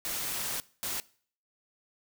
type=noise bursts at uneven times; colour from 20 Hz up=white; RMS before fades=-34 dBFS; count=2; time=0.05-0.6 / 0.83-1 s; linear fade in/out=0 ms; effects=noise-tail reverb RT60 0.5 s tail -21 dB re dry